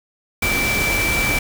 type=tone in noise; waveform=sine; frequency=2328 Hz; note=D7; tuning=16 cents flat; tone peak=-19 dBFS; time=0.42-1.39 s; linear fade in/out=5 ms; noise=pink; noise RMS=-22 dBFS; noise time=0.42-1.39 s; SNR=0 dB; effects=none